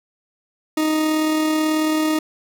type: tone with amplitude modulation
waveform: 40% pulse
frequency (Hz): 311.1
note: D#4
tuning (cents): 0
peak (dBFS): -15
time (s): 0.77-2.19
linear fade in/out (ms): 5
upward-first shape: sine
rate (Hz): 38.3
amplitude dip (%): 25
effects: none